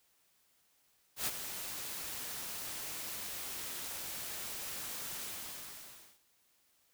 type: noise with ADSR envelope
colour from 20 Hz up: white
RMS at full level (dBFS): -33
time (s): 1.16-6.2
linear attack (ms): 110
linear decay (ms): 32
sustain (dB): -9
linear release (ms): 1000
effects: white hiss -72 dBFS RMS until 6.93 s